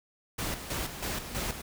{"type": "noise with tremolo", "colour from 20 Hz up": "pink", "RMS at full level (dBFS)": -33, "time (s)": [0.38, 1.62], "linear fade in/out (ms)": 10, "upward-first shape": "square", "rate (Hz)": 3.1, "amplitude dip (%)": 60, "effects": []}